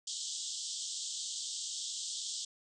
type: band-pass noise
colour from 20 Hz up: white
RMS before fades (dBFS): -40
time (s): 0.07-2.45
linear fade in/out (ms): 5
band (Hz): 3100 to 8200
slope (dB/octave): 96
effects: none